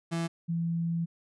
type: tone pair in turn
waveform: 35% pulse / sine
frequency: 167 / 167.73 Hz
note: E3 / E3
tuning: +23 / +30 cents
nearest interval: unison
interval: 7 cents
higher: second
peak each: -27 dBFS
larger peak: neither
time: 0.11-0.28 / 0.48-1.06 s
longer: second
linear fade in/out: 20 ms
effects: resampled to 24000 Hz